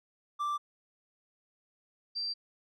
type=tone pair in turn; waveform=triangle / sine; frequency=1174.7 / 4699 Hz; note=D6 / D8; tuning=0 / 0 cents; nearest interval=2 octaves; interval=2400 cents; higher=second; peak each=-28 / -32 dBFS; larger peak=first; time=0.39-0.58 / 2.15-2.34 s; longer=neither; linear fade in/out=20 ms; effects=none